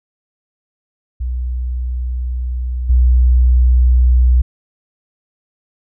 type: tone with level steps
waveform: sine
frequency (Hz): 61.9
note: B1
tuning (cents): +5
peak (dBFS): -17 / -7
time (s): 1.2-4.42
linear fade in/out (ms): 10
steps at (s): 2.89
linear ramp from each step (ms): 10
effects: none